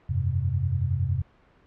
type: chord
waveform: sine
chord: F suspended second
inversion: none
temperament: equal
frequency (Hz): 87.31 / 98 / 130.81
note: F2 / G2 / C3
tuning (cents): 0 / 0 / 0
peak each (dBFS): -27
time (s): 0.09-1.22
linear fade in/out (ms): 10
effects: pink hiss -59 dBFS RMS until 1.66 s + low-pass 2000 Hz 12 dB/octave